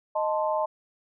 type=chord; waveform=sine; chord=A diminished; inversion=second; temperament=equal; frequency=622.3 / 880 / 1046.5 Hz; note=Eb5 / A5 / C6; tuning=0 / 0 / 0 cents; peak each=-26 / -28 / -31 dBFS; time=0.15-0.66 s; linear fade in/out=10 ms; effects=none